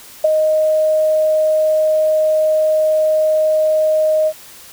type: tone with ADSR envelope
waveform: sine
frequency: 622.3 Hz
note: D#5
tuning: in tune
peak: -6 dBFS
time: 0.24-4.33 s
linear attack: 7 ms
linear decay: 15 ms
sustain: -5 dB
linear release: 59 ms
effects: white hiss -39 dBFS RMS until 4.72 s